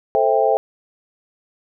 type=chord; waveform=sine; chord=A minor seventh; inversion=none; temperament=just; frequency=440 / 528 / 660 / 792 Hz; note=A4 / C5 / E5 / G5; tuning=0 / +16 / +2 / +18 cents; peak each=-19 dBFS; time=0.15-0.57 s; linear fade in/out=0 ms; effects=none